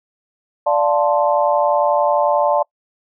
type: chord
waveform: sine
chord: D minor seventh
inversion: none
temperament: equal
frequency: 587.3 / 698.5 / 880 / 1046.5 Hz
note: D5 / F5 / A5 / C6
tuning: 0 / 0 / 0 / 0 cents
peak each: -16 / -20 / -18 / -22 dBFS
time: 0.66-2.63 s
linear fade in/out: 10 ms
effects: noise-tail reverb RT60 0.1 s tail -26 dB re dry